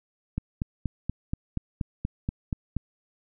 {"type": "click train", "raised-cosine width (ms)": 5, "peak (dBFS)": -15, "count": 11, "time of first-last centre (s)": [0.38, 2.767], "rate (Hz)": 4.19, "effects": []}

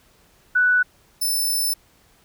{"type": "tone pair in turn", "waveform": ["sine", "5% pulse"], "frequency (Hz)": [1484, 5288], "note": ["F#6", "E8"], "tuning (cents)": [5, 5], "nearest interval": "octave + minor seventh", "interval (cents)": 2200, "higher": "second", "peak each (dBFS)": -14, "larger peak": "neither", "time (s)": [[0.55, 0.83], [1.21, 1.74]], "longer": "second", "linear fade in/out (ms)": 10, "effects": ["pink hiss -57 dBFS RMS until 2.24 s"]}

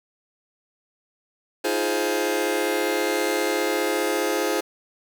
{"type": "chord", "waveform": "sawtooth", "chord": "F minor seventh", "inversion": "third", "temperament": "just", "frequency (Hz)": [314.3, 349.2, 419.1, 523.8], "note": ["Eb4", "F4", "Ab4", "C5"], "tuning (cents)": [18, 0, 16, 2], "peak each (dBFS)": [-25, -23, -22, -23], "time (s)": [1.64, 4.61], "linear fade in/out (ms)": 10, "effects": ["7-bit"]}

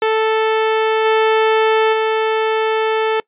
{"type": "tone with level steps", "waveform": "sawtooth", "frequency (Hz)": 440, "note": "A4", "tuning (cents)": 0, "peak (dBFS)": [-9, -7, -10], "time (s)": [0.02, 3.2], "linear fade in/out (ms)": 2, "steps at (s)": [1.04, 1.92], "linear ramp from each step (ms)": 20, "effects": ["noise-tail reverb RT60 0.1 s tail -24 dB re dry", "resampled to 8000 Hz"]}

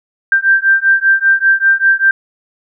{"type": "beating tone pair", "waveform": "sine", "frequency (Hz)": [1573, 1578.1], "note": ["G6", "G6"], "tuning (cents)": [6, 11], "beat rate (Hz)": 5.1, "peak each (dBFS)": -11, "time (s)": [0.32, 2.11], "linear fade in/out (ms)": 2, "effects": []}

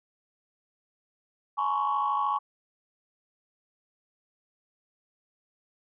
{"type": "tone cluster", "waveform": "sine", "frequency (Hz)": [843, 938, 1020, 1063, 1116], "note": ["G#5", "A#5", "C6", "C6", "C#6"], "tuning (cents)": [26, 11, -44, 27, 11], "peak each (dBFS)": [-29, -35, -35, -35, -26], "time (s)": [1.57, 2.39], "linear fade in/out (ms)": 20, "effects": ["tanh soft clip ceiling -18 dBFS"]}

